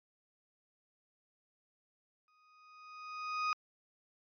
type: tone with exponential growth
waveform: 35% pulse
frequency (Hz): 1246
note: D#6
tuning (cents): +2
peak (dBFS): -28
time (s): 2.28-3.53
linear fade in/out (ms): 1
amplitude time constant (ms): 270
effects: resampled to 11025 Hz

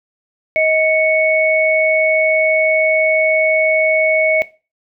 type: tone pair together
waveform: sine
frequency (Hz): 631.5 / 2217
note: D#5 / C#7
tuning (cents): +26 / 0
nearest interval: octave + minor seventh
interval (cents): 2174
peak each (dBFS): -14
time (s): 0.56-4.42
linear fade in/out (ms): 0
effects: noise-tail reverb RT60 0.3 s tail -17 dB re dry

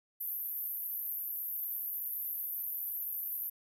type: band-pass noise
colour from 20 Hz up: pink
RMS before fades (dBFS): -38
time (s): 0.2-3.5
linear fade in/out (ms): 10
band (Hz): 12000 to 14000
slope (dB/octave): 96
effects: none

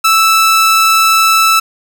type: tone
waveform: sawtooth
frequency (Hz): 1317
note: E6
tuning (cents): -2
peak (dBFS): -3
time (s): 0.04-1.6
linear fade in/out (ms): 10
effects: none

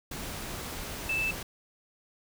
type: tone in noise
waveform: sine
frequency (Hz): 2637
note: E7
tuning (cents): 0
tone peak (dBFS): -27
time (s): 1.09-1.31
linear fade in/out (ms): 5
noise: pink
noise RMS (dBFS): -38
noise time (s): 0.11-1.43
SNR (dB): +8
effects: none

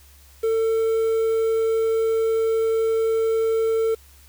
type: tone with quantisation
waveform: triangle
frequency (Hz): 448.1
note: A4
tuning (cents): +32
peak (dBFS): -16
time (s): 0.43-3.95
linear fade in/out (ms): 10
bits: 7
effects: added 69 Hz sine -49 dBFS peak until 4.28 s + white hiss -53 dBFS RMS until 4.28 s

